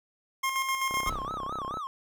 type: tone with tremolo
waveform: 25% pulse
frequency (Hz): 1067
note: C6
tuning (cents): +34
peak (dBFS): -22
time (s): 0.43-1.1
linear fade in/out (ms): 10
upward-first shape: square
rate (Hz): 7.8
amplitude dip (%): 45
type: click train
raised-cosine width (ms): 1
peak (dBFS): -23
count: 29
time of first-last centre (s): 0.91-1.772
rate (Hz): 32.5
type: tone with vibrato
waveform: triangle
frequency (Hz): 1174.7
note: D6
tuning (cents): 0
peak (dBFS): -31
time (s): 1.06-1.87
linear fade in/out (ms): 0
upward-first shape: sine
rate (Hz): 4.6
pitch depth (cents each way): 190
type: noise with exponential decay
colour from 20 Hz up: brown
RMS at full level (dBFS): -34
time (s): 1.07-1.67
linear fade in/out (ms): 2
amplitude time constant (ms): 130
effects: none